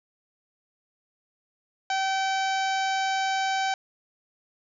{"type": "harmonic tone", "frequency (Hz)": 770, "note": "G5", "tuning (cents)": -31, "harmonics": [1, 2, 3, 4, 5, 6, 7, 8, 9], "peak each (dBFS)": [-25, -31, -35, -37, -39, -41, -42, -43, -44], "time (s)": [1.9, 3.74], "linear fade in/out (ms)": 2, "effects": []}